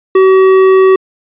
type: tone with tanh clipping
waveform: triangle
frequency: 379.5 Hz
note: F#4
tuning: 44 cents sharp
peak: -5 dBFS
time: 0.15-0.96 s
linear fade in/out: 5 ms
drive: 16 dB
effects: resampled to 8000 Hz